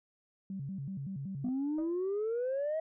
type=tone with vibrato; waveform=sine; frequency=163.2 Hz; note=E3; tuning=17 cents flat; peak=-36 dBFS; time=0.5-1.49 s; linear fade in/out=2 ms; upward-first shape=square; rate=5.3 Hz; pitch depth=290 cents each way
type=exponential sweep; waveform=sine; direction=up; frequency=245 to 648 Hz; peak=-29 dBFS; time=1.44-2.8 s; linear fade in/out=5 ms
type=tone with exponential decay; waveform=sine; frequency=600 Hz; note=D5; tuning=37 cents sharp; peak=-37 dBFS; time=1.78-2.01 s; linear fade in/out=5 ms; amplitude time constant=48 ms
effects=tanh soft clip ceiling -28 dBFS